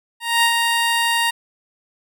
15% pulse tone with ADSR envelope, 932.3 Hz, A#5, in tune, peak -6 dBFS, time 0.2-1.31 s, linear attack 230 ms, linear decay 79 ms, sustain -4 dB, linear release 13 ms, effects none

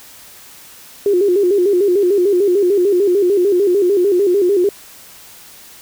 sine tone with vibrato, 380 Hz, F#4, 46 cents sharp, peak -10 dBFS, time 1.06-4.69 s, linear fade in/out 2 ms, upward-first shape square, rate 6.7 Hz, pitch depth 110 cents each way, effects white hiss -40 dBFS RMS until 5.81 s

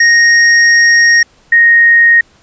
square / sine tone pair in turn, 1864.7 / 1864.7 Hz, A#6 / A#6, 0 / 0 cents, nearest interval unison, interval 0 cents, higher neither, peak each -5 / -3 dBFS, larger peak second, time 0-1.23 / 1.52-2.21 s, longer first, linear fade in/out 5 ms, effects pink hiss -48 dBFS RMS until 2.42 s + resampled to 16000 Hz

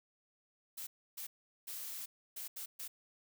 blue noise bursts at uneven times, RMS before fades -44 dBFS, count 6, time 0.77-0.87 / 1.17-1.27 / 1.67-2.06 / 2.36-2.48 / 2.56-2.66 / 2.79-2.88 s, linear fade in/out 10 ms, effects none

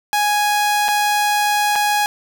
sawtooth tone with dropouts, 830.6 Hz, G#5, in tune, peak -11 dBFS, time 0.13-2.06 s, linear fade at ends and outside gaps 0 ms, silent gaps 0.882-0.886 / 1.755-1.759 s, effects none

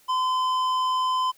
sine tone with tanh clipping, 1023 Hz, C6, 39 cents flat, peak -23 dBFS, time 0.08-1.32 s, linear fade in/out 20 ms, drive 11 dB, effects white hiss -58 dBFS RMS until 1.37 s

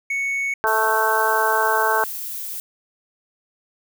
triangle tone, 2217 Hz, C#7, in tune, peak -19 dBFS, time 0.1-0.54 s, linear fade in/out 5 ms
harmonic tone, 219.9 Hz, A3, 1 cent flat, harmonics 2 / 3 / 4 / 5 / 6 / 7, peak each -25 / -26 / -21 / -24 / -27 / -22 dBFS, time 0.64-2.04 s, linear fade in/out 0 ms
violet noise, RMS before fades -30 dBFS, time 0.67-2.6 s, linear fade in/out 0 ms
effects none

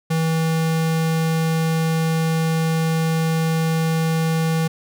square tone, 161.8 Hz, E3, 32 cents flat, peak -18 dBFS, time 0.1-4.68 s, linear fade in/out 10 ms, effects none

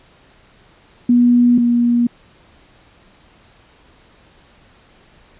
sine tone pair in turn, 242.4 / 238.8 Hz, B3 / A#3, -32 / +42 cents, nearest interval unison, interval 26 cents, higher first, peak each -8 / -11 dBFS, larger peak first, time 1.09-1.58 / 1.58-2.07 s, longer neither, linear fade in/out 5 ms, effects pink hiss -50 dBFS RMS until 5.39 s + resampled to 8000 Hz

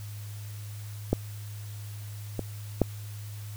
clicks, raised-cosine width 2 ms, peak -9 / -16 / -7 dBFS, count 3, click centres 1.13 / 2.393 / 2.817 s, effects added 104 Hz sine -37 dBFS peak until 3.56 s + white hiss -50 dBFS RMS until 3.56 s

